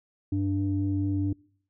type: tone pair together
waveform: sine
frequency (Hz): 96.41 / 293.7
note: G2 / D4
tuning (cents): -28 / 0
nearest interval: octave + perfect fifth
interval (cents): 1928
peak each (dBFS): -26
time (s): 0.32-1.33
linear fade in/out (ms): 5
effects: noise-tail reverb RT60 0.6 s tail -26 dB re dry + tanh soft clip ceiling -17 dBFS